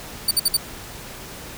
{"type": "tone bursts", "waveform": "20% pulse", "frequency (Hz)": 4584, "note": "D8", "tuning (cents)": -43, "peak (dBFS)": -9, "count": 4, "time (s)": [0.28, 0.569], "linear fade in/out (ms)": 5, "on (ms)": 31, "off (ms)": 55, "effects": ["pink hiss -37 dBFS RMS until 1.57 s"]}